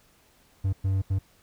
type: tone bursts at uneven times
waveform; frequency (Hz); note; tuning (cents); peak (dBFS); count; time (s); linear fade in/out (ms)
triangle; 96.2; G2; -32; -20; 3; 0.64-0.73 / 0.84-1.02 / 1.1-1.19; 10
effects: pink hiss -61 dBFS RMS until 1.42 s